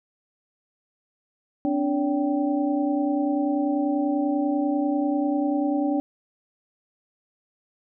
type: tone cluster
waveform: sine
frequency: 261.1 / 291.3 / 569 / 779 Hz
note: C4 / D4 / C#5 / G5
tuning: -3 / -14 / +45 / -11 cents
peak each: -30 / -22 / -30 / -31 dBFS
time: 1.65-6 s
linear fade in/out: 0 ms
effects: none